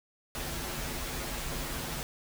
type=noise with comb filter; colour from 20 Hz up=pink; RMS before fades=-36 dBFS; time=0.35-2.03 s; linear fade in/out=0 ms; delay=10 ms; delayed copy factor=-0.8; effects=none